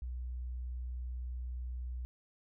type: tone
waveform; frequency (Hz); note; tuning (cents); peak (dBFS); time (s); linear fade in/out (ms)
sine; 61.74; B1; 0; -37; 0.02-2.05; 0
effects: none